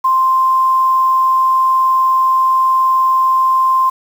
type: tone with quantisation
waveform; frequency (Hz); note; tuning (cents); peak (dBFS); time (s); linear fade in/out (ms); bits
sine; 1046.5; C6; 0; -9; 0.04-3.9; 10; 6
effects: none